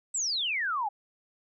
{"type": "exponential sweep", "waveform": "sine", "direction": "down", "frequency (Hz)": [8120, 784], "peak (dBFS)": -27, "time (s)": [0.14, 0.89], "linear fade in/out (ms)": 10, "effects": []}